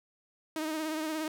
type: tone with vibrato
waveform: sawtooth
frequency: 312.9 Hz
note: D#4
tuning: 10 cents sharp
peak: -28 dBFS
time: 0.56-1.28 s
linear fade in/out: 2 ms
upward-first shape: triangle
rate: 17 Hz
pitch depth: 49 cents each way
effects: none